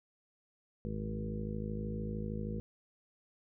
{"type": "harmonic tone with a mistuned harmonic", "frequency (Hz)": 53.1, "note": "G#1", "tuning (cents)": 39, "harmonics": [1, 2, 3, 4, 5, 6, 7, 8, 9], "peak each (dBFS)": [-42, -42, -43, -40, -53, -54, -48, -52, -46], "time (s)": [0.85, 2.6], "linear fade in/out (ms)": 0, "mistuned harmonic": 2, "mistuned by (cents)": 22, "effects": []}